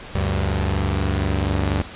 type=tone pair together; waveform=sawtooth; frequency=72.37 / 96.6 Hz; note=D2 / G2; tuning=-25 / -25 cents; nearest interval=perfect fourth; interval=500 cents; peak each=-18 dBFS; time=0.15-1.82 s; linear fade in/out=0 ms; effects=pink hiss -37 dBFS RMS until 1.95 s + resampled to 8000 Hz